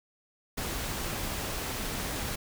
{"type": "noise", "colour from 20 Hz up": "pink", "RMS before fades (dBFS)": -34, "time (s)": [0.57, 2.36], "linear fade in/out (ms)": 10, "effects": []}